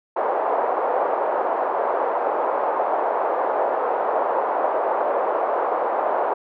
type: band-pass noise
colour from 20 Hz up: white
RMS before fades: -22 dBFS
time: 0.16-6.34 s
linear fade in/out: 10 ms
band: 460 to 920 Hz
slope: 24 dB/octave
effects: none